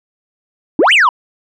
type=exponential two-way sweep; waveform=sine; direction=up then down; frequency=261.6 to 3186 to 928 Hz; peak=-4 dBFS; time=0.79-1.09 s; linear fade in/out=2 ms; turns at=0.93 s; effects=tanh soft clip ceiling -5 dBFS